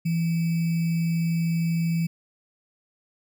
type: tone with sample-and-hold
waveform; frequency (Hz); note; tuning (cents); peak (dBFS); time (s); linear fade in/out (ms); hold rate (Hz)
sine; 166.4; E3; +17; -21; 0.05-2.07; 10; 2450
effects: none